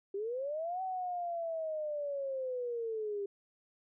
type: linear two-way sweep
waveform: sine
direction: up then down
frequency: 384.2 to 760 to 395.3 Hz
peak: -34 dBFS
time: 0.14-3.26 s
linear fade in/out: 5 ms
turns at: 0.82 s
effects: none